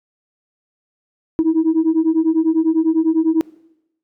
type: beating tone pair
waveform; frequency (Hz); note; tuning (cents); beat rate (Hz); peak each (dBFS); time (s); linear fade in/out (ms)
sine; 315.9 / 325.9; D#4 / E4; +26 / -20; 10; -15 / -14; 1.39-3.41; 0
effects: noise-tail reverb RT60 0.9 s tail -22 dB re dry + tanh soft clip ceiling -8 dBFS